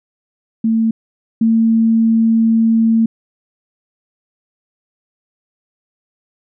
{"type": "tone pair in turn", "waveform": "sine", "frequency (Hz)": [224.5, 225.7], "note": ["A3", "A3"], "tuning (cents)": [35, 44], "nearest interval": "unison", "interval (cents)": 9, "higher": "second", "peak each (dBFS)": [-11, -9], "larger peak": "second", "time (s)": [[0.64, 0.91], [1.41, 3.06]], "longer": "second", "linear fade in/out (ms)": 5, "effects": []}